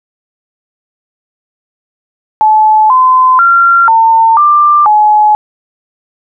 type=tone with pitch steps; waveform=sine; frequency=863 / 1025 / 1377 / 902 / 1186 / 847 Hz; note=A5 / C6 / F6 / A5 / D6 / G#5; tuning=-34 / -36 / -25 / +43 / +17 / +34 cents; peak=-3 dBFS; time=2.41-5.35 s; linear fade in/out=0 ms; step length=490 ms; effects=none